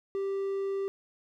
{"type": "tone", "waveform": "triangle", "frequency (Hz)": 392, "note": "G4", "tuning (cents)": 0, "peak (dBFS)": -27, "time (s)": [0.15, 0.88], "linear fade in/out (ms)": 0, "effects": []}